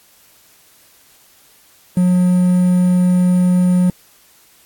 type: tone with quantisation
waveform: triangle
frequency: 180.4 Hz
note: F#3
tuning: 44 cents flat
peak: -8 dBFS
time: 1.97-3.9 s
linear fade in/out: 2 ms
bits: 6
effects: white hiss -50 dBFS RMS until 4.65 s + AAC 64 kbps